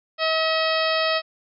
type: harmonic tone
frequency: 640 Hz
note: D#5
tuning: 49 cents sharp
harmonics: 1 / 2 / 3 / 4 / 5 / 6 / 7 / 8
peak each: -23 / -26 / -28 / -29 / -30 / -31 / -31 / -32 dBFS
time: 0.18-1.22 s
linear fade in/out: 50 ms
effects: none